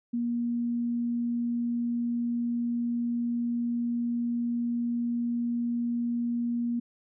sine tone, 237.5 Hz, A#3, 33 cents sharp, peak -26 dBFS, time 0.13-6.8 s, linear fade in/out 10 ms, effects none

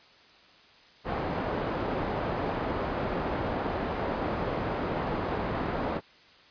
white low-pass noise, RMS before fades -31 dBFS, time 1.04-6.01 s, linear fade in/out 50 ms, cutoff 800 Hz, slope 12 dB/octave, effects white hiss -56 dBFS RMS until 6.5 s + resampled to 11025 Hz

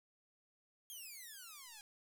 5% pulse exponential sweep, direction down, 3306 to 803 Hz, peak -40 dBFS, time 0.9-1.81 s, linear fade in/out 0 ms, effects 11-bit

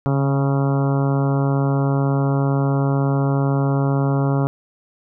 harmonic tone with a mistuned harmonic, 137.9 Hz, C#3, 9 cents flat, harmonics 1 / 2 / 3 / 4 / 5 / 6 / 7 / 8 / 9 / 10, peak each -17 / -23 / -27 / -29 / -31 / -33 / -34 / -35 / -36 / -37 dBFS, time 0.06-4.47 s, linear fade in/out 0 ms, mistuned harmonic 1, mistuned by +26 cents, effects none

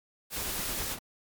white noise, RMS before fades -35 dBFS, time 0.3-0.97 s, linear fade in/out 50 ms
pink noise with tremolo, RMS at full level -37 dBFS, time 0.36-0.99 s, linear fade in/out 5 ms, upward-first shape sine, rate 9.4 Hz, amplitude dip 50%
effects MP3 96 kbps

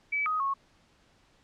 sine tone with pitch steps, 2295 / 1254 / 1097 Hz, D7 / D#6 / C#6, -40 / +13 / -18 cents, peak -26 dBFS, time 0.12-0.54 s, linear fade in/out 10 ms, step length 140 ms, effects pink hiss -64 dBFS RMS until 1.43 s + low-pass 6000 Hz 12 dB/octave

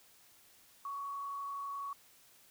sine tone with frequency modulation, 1119 Hz, C#6, 16 cents sharp, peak -38 dBFS, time 0.85-1.93 s, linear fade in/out 2 ms, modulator 31.8 Hz, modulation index 0.43, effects white hiss -63 dBFS RMS until 2.5 s

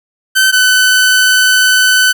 sawtooth tone pair in turn, 1535 / 1508.6 Hz, G6 / F#6, -37 / +33 cents, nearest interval unison, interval 30 cents, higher first, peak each -3 dBFS, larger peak neither, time 0.35-0.52 / 0.52-2.13 s, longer second, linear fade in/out 20 ms, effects none

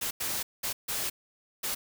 white noise bursts at uneven times, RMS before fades -32 dBFS, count 5, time 0.01-0.11 / 0.2-0.43 / 0.63-0.73 / 0.88-1.1 / 1.63-1.75 s, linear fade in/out 10 ms, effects none

